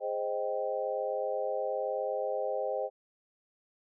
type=chord; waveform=sine; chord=Ab major seventh; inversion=none; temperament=equal with one note detuned; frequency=415.3 / 523.3 / 622.3 / 781.3 Hz; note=Ab4 / C5 / Eb5 / G5; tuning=0 / 0 / 0 / -6 cents; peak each=-38 / -33 / -35 / -38 dBFS; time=0-2.9 s; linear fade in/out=50 ms; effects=none